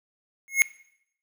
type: tone with exponential growth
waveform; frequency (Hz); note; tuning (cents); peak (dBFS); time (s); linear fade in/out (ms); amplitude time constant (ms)
square; 2167; C#7; -40; -12; 0.48-0.62; 0; 30
effects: noise-tail reverb RT60 0.7 s tail -20 dB re dry